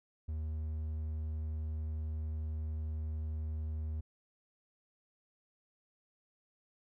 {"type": "tone", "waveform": "triangle", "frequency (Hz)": 77.78, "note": "D#2", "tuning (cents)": 0, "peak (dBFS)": -33, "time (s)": [0.28, 4.01], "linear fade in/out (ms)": 10, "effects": []}